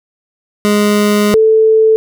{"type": "tone pair in turn", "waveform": ["25% pulse", "sine"], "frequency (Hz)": [207.7, 440.1], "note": ["G#3", "A4"], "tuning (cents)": [0, 0], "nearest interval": "octave + minor second", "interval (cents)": 1300, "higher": "second", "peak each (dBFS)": -5, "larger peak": "neither", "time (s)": [[0.65, 1.34], [1.34, 1.96]], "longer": "first", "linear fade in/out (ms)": 0, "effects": []}